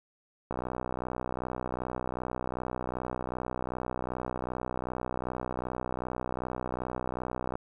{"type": "click train", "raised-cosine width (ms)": 1, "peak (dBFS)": -19, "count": 442, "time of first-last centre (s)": [0.51, 7.555], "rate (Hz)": 62.6, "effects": ["10-bit"]}